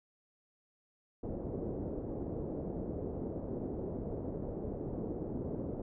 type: low-pass noise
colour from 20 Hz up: white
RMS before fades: -39 dBFS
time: 1.23-5.82 s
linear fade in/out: 5 ms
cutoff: 490 Hz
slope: 24 dB/octave
effects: none